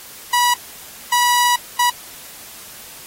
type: tone bursts at uneven times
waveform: sawtooth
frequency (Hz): 973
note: B5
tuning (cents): -26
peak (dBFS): -9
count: 3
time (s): 0.33-0.54 / 1.12-1.56 / 1.79-1.9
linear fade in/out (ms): 5
effects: white hiss -38 dBFS RMS until 3.06 s + AAC 48 kbps